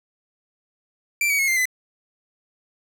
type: tone with pitch steps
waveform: 45% pulse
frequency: 2349 / 2261 / 2177 / 2095 / 2017 Hz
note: D7 / C#7 / C#7 / C7 / B6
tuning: 0 / +34 / -32 / +2 / +36 cents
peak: -18 dBFS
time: 1.21-1.655 s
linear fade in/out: 2 ms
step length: 89 ms
effects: none